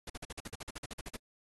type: noise bursts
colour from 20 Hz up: pink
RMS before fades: -42 dBFS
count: 15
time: 0.07-1.163 s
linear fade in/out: 5 ms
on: 29 ms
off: 47 ms
effects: AAC 32 kbps

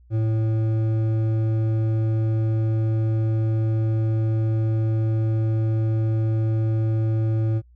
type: tone with hard clipping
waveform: sine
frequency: 110.7 Hz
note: A2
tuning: 11 cents sharp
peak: -21 dBFS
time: 0.1-7.62 s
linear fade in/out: 50 ms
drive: 9 dB
effects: noise-tail reverb RT60 0.1 s tail -24 dB re dry + added 60 Hz sine -49 dBFS peak until 7.75 s

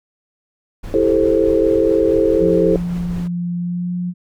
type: noise with tremolo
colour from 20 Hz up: brown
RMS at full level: -28 dBFS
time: 0.83-3.28 s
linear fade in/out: 10 ms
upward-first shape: triangle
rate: 4.8 Hz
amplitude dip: 35%
type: chord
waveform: sine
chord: A minor seventh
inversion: second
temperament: just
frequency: 330 / 396 / 440 / 528 Hz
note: E4 / G4 / A4 / C5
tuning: +2 / +18 / 0 / +16 cents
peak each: -17 / -18 / -16 / -18 dBFS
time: 0.94-2.76 s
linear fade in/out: 2 ms
type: tone with pitch glide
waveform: sine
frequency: 174.61 to 177.76 Hz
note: F3 to F3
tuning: 0 to +31 cents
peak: -19 dBFS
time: 2.38-4.14 s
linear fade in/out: 50 ms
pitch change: +31 cents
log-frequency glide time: 3.58-3.93 s
effects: none

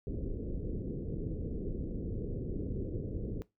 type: low-pass noise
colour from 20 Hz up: pink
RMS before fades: -37 dBFS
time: 0.07-3.42 s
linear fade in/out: 0 ms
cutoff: 480 Hz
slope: 48 dB/octave
effects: noise-tail reverb RT60 0.2 s tail -20 dB re dry

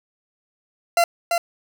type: tone with echo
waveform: 40% pulse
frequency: 685 Hz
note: F5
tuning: 34 cents flat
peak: -13 dBFS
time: 0.97-1.04 s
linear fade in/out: 2 ms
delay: 340 ms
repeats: 1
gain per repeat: -4 dB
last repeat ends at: 1.38 s
effects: none

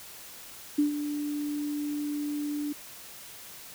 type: tone with ADSR envelope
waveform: sine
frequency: 293.7 Hz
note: D4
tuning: in tune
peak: -19 dBFS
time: 0.78-2.73 s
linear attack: 9 ms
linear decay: 120 ms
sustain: -10 dB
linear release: 9 ms
effects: white hiss -46 dBFS RMS until 3.74 s

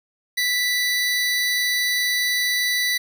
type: tone pair together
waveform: 25% pulse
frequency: 1975.5 / 4634 Hz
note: B6 / D8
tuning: 0 / -24 cents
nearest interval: octave + minor third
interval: 1476 cents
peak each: -16 / -26 dBFS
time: 0.37-2.98 s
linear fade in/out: 10 ms
effects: none

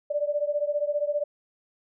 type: beating tone pair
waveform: sine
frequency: 582 / 597 Hz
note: D5 / D5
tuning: -16 / +28 cents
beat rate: 15 Hz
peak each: -26 / -28 dBFS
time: 0.1-1.24 s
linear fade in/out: 10 ms
effects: none

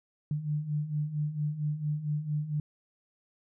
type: beating tone pair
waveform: sine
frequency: 146.83 / 151.23 Hz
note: D3 / D#3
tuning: 0 / -49 cents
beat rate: 4.4 Hz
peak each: -35 / -30 dBFS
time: 0.31-2.6 s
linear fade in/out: 2 ms
effects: none

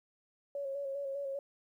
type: tone with vibrato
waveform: sine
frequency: 554.4 Hz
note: C#5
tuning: in tune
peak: -35 dBFS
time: 0.55-1.39 s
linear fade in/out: 2 ms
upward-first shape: square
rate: 5 Hz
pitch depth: 31 cents each way
effects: 12-bit

